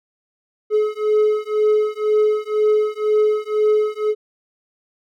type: beating tone pair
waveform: triangle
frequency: 425.1 / 427.1 Hz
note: G#4 / G#4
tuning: +40 / +48 cents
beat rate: 2 Hz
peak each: -16 dBFS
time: 0.7-4.15 s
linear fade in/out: 50 ms
effects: none